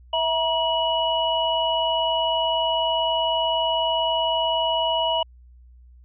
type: tone cluster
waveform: sine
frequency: 653 / 950 / 2931 Hz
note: E5 / A#5 / F#7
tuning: -17 / +33 / -17 cents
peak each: -24 dBFS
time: 0.13-5.23 s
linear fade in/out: 5 ms
effects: added 61 Hz sine -46 dBFS peak until 6.04 s